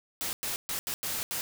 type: noise bursts at uneven times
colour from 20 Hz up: white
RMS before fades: -33 dBFS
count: 6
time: 0.21-0.33 / 0.43-0.56 / 0.69-0.79 / 0.87-0.94 / 1.03-1.23 / 1.31-1.41 s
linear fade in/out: 0 ms
effects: none